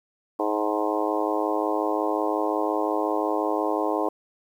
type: harmonic tone with a mistuned harmonic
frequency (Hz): 105.6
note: G#2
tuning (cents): +29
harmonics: 3 / 4 / 5 / 6 / 7 / 8 / 9 / 10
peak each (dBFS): -28 / -29 / -30 / -31 / -31 / -32 / -33 / -33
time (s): 0.39-4.09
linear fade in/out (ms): 5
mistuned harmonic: 8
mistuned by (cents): +30
effects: 9-bit